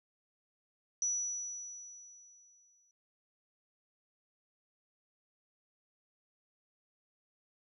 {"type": "tone with exponential decay", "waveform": "sine", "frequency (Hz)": 5900, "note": "F#8", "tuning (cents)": -6, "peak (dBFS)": -29, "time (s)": [1.02, 2.91], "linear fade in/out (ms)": 1, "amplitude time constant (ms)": 410, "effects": []}